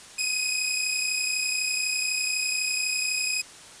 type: tone pair together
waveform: 15% pulse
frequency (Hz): 2500 / 2532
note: D#7 / D#7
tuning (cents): +8 / +30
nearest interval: unison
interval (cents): 22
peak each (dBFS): -20 / -21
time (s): 0.18-3.42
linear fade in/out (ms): 10
effects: white hiss -46 dBFS RMS until 3.8 s + resampled to 22050 Hz